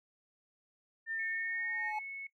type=tone with pitch glide; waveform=sine; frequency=1802 to 1847.3 Hz; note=A6 to A#6; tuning=+41 to -16 cents; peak=-35 dBFS; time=1.06-1.93 s; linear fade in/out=50 ms; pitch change=+43 cents; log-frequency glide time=1.29-1.63 s
type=tone; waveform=sine; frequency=2201 Hz; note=C#7; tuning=13 cents flat; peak=-40 dBFS; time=1.19-2.27 s; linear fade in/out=5 ms
type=tone with exponential growth; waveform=triangle; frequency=852 Hz; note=G#5; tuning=44 cents sharp; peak=-31 dBFS; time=1.43-1.99 s; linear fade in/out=5 ms; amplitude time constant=120 ms
effects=noise-tail reverb RT60 0.1 s tail -19 dB re dry